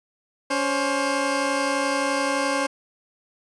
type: tone pair together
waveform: 15% pulse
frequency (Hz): 280.8 / 530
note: C#4 / C5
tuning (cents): +22 / +22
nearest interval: major seventh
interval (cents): 1100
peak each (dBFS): -18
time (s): 0.5-2.67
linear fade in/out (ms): 10
effects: resampled to 24000 Hz